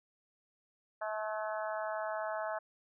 harmonic tone with a mistuned harmonic, 215.7 Hz, A3, 34 cents flat, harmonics 3 / 4 / 5 / 6 / 7 / 8, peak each -37 / -41 / -44 / -45 / -45 / -48 dBFS, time 1.01-2.59 s, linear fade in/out 10 ms, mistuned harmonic 8, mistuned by -28 cents, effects none

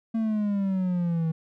triangle exponential sweep, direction down, 227.5 to 159.4 Hz, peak -21 dBFS, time 0.14-1.32 s, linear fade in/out 10 ms, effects none

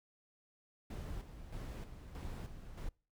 brown noise with tremolo, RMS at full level -43 dBFS, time 0.9-2.89 s, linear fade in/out 5 ms, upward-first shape square, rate 1.6 Hz, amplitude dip 60%, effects noise-tail reverb RT60 0.4 s tail -26 dB re dry

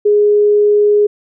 sine tone, 415.3 Hz, G#4, in tune, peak -7 dBFS, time 0.05-1.07 s, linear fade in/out 10 ms, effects none

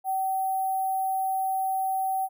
sine tone with sample-and-hold, 765 Hz, G5, 42 cents flat, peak -24 dBFS, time 0.04-2.29 s, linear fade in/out 50 ms, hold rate 11025 Hz, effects none

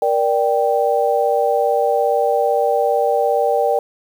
sine chord, G minor, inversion first, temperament just, 470.4 / 588 / 784 Hz, Bb4 / D5 / G5, +16 / +2 / 0 cents, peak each -18 dBFS, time 0.02-3.79 s, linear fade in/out 2 ms, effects 7-bit

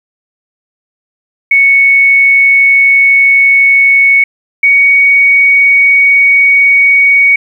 sine tone pair in turn, 2217 / 2239 Hz, C#7 / C#7, 0 / +17 cents, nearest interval unison, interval 17 cents, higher second, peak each -3 dBFS, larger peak neither, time 1.51-4.24 / 4.63-7.36 s, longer neither, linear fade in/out 5 ms, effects 7-bit

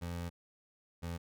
25% pulse tone pair in turn, 86.2 / 85.11 Hz, F2 / F2, -22 / -44 cents, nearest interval unison, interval 22 cents, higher first, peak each -34 / -34 dBFS, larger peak neither, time 0.01-0.3 / 1.02-1.18 s, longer first, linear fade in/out 20 ms, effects none

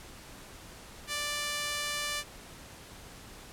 sawtooth tone with high-pass filter, 588 Hz, D5, 2 cents sharp, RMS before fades -34 dBFS, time 1.07-2.24 s, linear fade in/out 50 ms, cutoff 1800 Hz, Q 0.69, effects pink hiss -49 dBFS RMS until 3.52 s + low-pass 12000 Hz 12 dB/octave

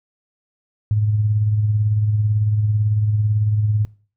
sine tone with tremolo, 106.1 Hz, G#2, 38 cents sharp, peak -13 dBFS, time 0.91-3.85 s, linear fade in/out 0 ms, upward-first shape sine, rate 18 Hz, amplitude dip 40%, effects noise-tail reverb RT60 0.4 s tail -22 dB re dry

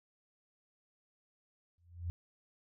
sine tone with exponential growth, 86.3 Hz, F2, 20 cents flat, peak -32 dBFS, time 1.78-2.1 s, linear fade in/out 0 ms, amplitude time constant 69 ms, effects none

